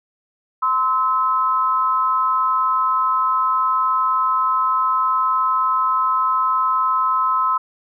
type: tone pair together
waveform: sine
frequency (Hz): 1034 / 1294.7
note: C6 / E6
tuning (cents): -21 / -32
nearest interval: major third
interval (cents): 389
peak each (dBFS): -18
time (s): 0.62-7.58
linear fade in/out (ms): 10
effects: none